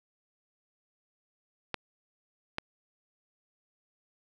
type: clicks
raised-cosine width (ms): 0.3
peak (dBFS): -15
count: 2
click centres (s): 1.743 / 2.584
effects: none